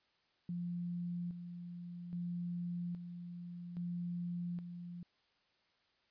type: tone with tremolo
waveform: sine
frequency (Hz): 174.5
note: F3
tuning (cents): -1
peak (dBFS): -37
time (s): 0.49-5.03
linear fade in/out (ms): 2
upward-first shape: square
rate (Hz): 0.61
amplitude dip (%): 55
effects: white hiss -75 dBFS RMS until 6.1 s + resampled to 11025 Hz